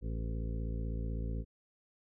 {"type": "harmonic tone with a mistuned harmonic", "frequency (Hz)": 56, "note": "A1", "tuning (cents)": 31, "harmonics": [1, 2, 3, 4, 5, 7, 8, 9], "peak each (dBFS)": [-35, -41, -45, -47, -49, -52, -53, -54], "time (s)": [0.01, 1.45], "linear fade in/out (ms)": 50, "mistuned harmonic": 7, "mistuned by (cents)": -37, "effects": []}